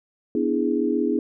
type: chord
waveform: sine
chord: E dominant seventh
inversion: second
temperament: equal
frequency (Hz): 246.9 / 293.7 / 329.6 / 415.3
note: B3 / D4 / E4 / G#4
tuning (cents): 0 / 0 / 0 / 0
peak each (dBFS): -25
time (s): 0.35-1.19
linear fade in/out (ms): 2
effects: none